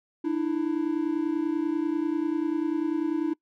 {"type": "tone pair together", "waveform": "triangle", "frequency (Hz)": [299.4, 329.6], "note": ["D4", "E4"], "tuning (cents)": [33, 0], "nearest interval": "major second", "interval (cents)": 167, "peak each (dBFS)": -25, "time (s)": [0.24, 3.34], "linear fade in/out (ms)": 10, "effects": ["noise-tail reverb RT60 0.1 s tail -23 dB re dry"]}